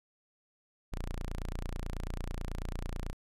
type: tone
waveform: sawtooth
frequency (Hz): 29.14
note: A#0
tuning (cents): 0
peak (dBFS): -31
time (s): 0.92-3.13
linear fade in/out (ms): 0
effects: resampled to 32000 Hz